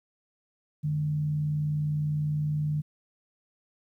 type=tone with frequency modulation; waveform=sine; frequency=150 Hz; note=D3; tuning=37 cents sharp; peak=-25 dBFS; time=0.83-2.82 s; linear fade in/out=20 ms; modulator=59.5 Hz; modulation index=0.21; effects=11-bit